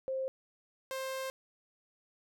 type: tone pair in turn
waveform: sine / sawtooth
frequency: 528 / 528 Hz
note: C5 / C5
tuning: +16 / +16 cents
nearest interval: unison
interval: 0 cents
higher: neither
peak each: -32 / -32 dBFS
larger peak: neither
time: 0.08-0.28 / 0.91-1.3 s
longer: second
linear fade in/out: 0 ms
effects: none